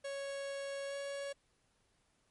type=tone with pitch glide; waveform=45% pulse; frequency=554.4 to 559.2 Hz; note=C#5 to C#5; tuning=0 to +15 cents; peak=-39 dBFS; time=0.04-1.33 s; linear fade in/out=10 ms; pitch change=+15 cents; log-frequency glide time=0.87-0.95 s; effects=pink hiss -75 dBFS RMS until 2.3 s + MP3 48 kbps